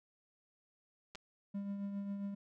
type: clicks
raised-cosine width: 0.2 ms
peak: -30 dBFS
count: 2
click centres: 1.15 / 1.155 s
type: tone with tremolo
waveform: triangle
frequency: 200 Hz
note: G3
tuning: 35 cents sharp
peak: -34 dBFS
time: 1.54-2.35 s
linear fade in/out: 10 ms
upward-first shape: triangle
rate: 7.4 Hz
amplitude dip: 45%
effects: none